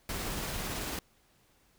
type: noise with tremolo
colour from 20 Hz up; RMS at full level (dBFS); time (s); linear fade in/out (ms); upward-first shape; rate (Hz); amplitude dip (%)
pink; -35; 0.09-0.99; 2; triangle; 18; 25
effects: pink hiss -67 dBFS RMS until 1.78 s